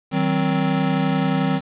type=chord; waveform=square; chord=C diminished; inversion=first; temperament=just; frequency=156.98 / 188.37 / 261.6 Hz; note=Eb3 / Gb3 / C4; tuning=+16 / +31 / 0 cents; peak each=-23 dBFS; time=0.11-1.61 s; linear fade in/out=50 ms; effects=resampled to 8000 Hz + 7-bit